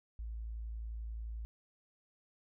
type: tone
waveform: sine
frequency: 55.7 Hz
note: A1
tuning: 22 cents sharp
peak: -39 dBFS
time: 0.19-1.45 s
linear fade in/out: 0 ms
effects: none